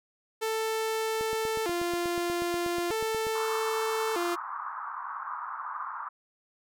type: tone with vibrato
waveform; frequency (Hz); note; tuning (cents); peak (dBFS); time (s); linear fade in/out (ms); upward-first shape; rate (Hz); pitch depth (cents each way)
sawtooth; 392; G4; 0; -24; 0.41-4.36; 20; square; 0.4; 210
type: click train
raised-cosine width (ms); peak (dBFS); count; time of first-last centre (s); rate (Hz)
2; -27; 18; 1.21-3.268; 8.26
type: band-pass noise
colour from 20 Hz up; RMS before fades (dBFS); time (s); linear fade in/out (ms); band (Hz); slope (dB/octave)
white; -37; 3.35-6.09; 5; 960 to 1300; 48
effects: none